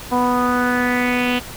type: tone with low-pass filter sweep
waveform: sawtooth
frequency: 246.9 Hz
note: B3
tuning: in tune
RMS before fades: -18 dBFS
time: 0.11-1.4 s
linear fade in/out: 20 ms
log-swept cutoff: 910 to 3000 Hz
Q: 4.7
effects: pink hiss -34 dBFS RMS until 1.56 s